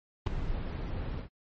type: noise with ADSR envelope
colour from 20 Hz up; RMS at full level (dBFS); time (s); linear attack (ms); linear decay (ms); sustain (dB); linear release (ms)
brown; -21; 0.26-1.29; 10; 7; -13; 99
effects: low-pass 4000 Hz 12 dB/octave + MP3 32 kbps